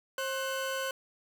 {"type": "tone pair together", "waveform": "30% pulse", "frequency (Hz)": [533, 1504.7], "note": ["C5", "F#6"], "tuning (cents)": [32, 29], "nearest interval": "octave + tritone", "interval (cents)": 1797, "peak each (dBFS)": [-31, -33], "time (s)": [0.18, 0.91], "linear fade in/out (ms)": 2, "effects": []}